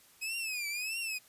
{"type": "tone with vibrato", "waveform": "sawtooth", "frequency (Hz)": 2525, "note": "D#7", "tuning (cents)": 25, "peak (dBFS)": -31, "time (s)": [0.21, 1.19], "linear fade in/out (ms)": 20, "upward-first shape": "triangle", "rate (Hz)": 1.6, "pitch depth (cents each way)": 170, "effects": ["white hiss -61 dBFS RMS until 1.28 s", "resampled to 32000 Hz"]}